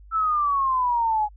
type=exponential sweep; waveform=sine; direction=down; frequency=1335 to 830.6 Hz; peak=-19 dBFS; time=0.11-1.29 s; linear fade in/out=50 ms; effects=added 50 Hz sine -44 dBFS peak until 1.36 s